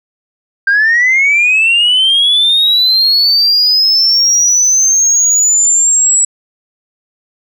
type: linear sweep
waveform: sine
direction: up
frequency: 1568 to 7840 Hz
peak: -5 dBFS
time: 0.67-6.25 s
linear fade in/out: 5 ms
effects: tanh soft clip ceiling -4 dBFS